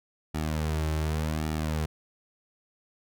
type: tone with flanger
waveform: sawtooth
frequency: 77.78 Hz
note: D#2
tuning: in tune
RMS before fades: -29 dBFS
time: 0.34-1.86 s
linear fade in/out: 10 ms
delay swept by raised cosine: 1.9 to 4.2 ms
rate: 0.87 Hz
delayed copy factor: -0.65
effects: none